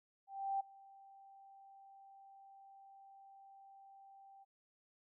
sine tone with ADSR envelope, 784 Hz, G5, in tune, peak -33 dBFS, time 0.27-4.45 s, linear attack 330 ms, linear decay 12 ms, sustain -24 dB, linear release 25 ms, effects none

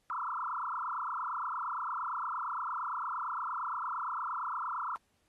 sine tone with frequency modulation, 1174.7 Hz, D6, in tune, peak -33 dBFS, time 0.1-4.96 s, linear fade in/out 0 ms, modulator 28.7 Hz, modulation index 7.3, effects pink hiss -75 dBFS RMS until 5.28 s + AAC 32 kbps

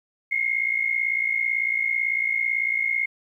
sine tone pair together, 2119 / 2177 Hz, C7 / C#7, +21 / -32 cents, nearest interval unison, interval 47 cents, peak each -24 dBFS, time 0.31-3.06 s, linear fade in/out 10 ms, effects 10-bit

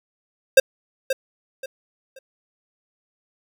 square tone with echo, 531 Hz, C5, 25 cents sharp, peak -8 dBFS, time 0.57-0.6 s, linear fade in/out 5 ms, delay 530 ms, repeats 3, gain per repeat -11 dB, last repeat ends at 2.19 s, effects none

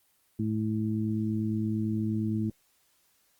harmonic tone, 108.7 Hz, A2, 21 cents flat, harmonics 1 / 2 / 3, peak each -31 / -29 / -34 dBFS, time 0.39-2.5 s, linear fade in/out 5 ms, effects white hiss -68 dBFS RMS until 3.39 s + Opus 24 kbps

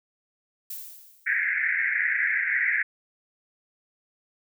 violet noise with exponential decay, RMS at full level -34 dBFS, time 0.7-1.53 s, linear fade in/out 5 ms, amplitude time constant 180 ms
pink band-pass noise, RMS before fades -25 dBFS, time 1.26-2.83 s, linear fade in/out 10 ms, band 1600 to 2200 Hz, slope 96 dB/octave
effects none

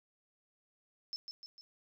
sine tone with echo, 5274 Hz, E8, in tune, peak -37 dBFS, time 1.13-1.16 s, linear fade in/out 0 ms, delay 150 ms, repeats 3, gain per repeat -5 dB, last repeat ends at 1.61 s, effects none

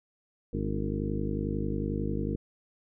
harmonic tone with a mistuned harmonic, 51.1 Hz, G#1, 27 cents flat, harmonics 1 / 2 / 3 / 4 / 5 / 6 / 7 / 8 / 9, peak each -35 / -36 / -36 / -35 / -39 / -37 / -39 / -44 / -39 dBFS, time 0.53-2.36 s, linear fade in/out 5 ms, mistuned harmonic 5, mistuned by +69 cents, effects none

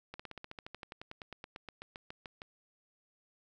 slowing click train, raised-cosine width 0.3 ms, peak -28 dBFS, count 24, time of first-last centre 0.14-2.419 s, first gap 55 ms, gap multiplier 1.05, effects none

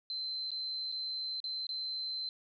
sine tone with dropouts, 4086 Hz, C8, 42 cents flat, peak -35 dBFS, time 0.1-2.29 s, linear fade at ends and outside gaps 1 ms, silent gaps 0.506-0.516 / 0.918-0.923 / 1.402-1.441 / 1.668-1.691 s, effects none

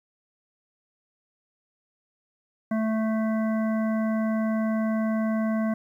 harmonic tone, 220 Hz, A3, in tune, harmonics 1 / 3 / 5 / 7 / 9, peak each -23 / -31 / -38 / -41 / -43 dBFS, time 2.71-5.74 s, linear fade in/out 5 ms, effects 10-bit

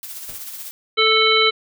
blue noise with tremolo, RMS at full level -31 dBFS, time 0.03-0.71 s, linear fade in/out 0 ms, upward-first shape triangle, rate 16 Hz, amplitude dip 50%
pink noise with exponential decay, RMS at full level -36 dBFS, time 0.29-0.48 s, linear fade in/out 1 ms, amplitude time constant 40 ms
harmonic tone, 440 Hz, A4, in tune, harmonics 1 / 3 / 5 / 7 / 9, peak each -19 / -19 / -19 / -19 / -19 dBFS, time 0.97-1.51 s, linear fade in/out 20 ms
effects none

